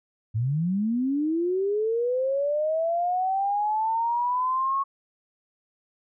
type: linear sweep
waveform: sine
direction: up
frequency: 103.1 to 1104 Hz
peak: -22 dBFS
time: 0.34-4.84 s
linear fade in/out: 20 ms
effects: none